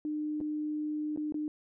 sine tone with dropouts, 302.5 Hz, D#4, 49 cents flat, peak -31 dBFS, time 0.05-1.48 s, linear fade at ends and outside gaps 1 ms, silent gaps 0.404-0.411 / 1.162-1.174 / 1.323-1.343 s, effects none

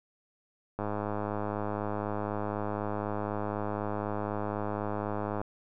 click train, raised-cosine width 1 ms, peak -19 dBFS, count 482, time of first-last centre 0.79-5.415 s, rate 104 Hz, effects none

